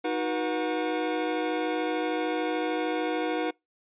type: tone cluster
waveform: square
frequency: 313.7 / 367.1 / 483.3 / 728 Hz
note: D#4 / F#4 / B4 / F#5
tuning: +14 / -14 / -38 / -28 cents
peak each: -31 / -35 / -32 / -34 dBFS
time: 0.04-3.51 s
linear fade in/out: 10 ms
effects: noise-tail reverb RT60 0.2 s tail -26 dB re dry + resampled to 8000 Hz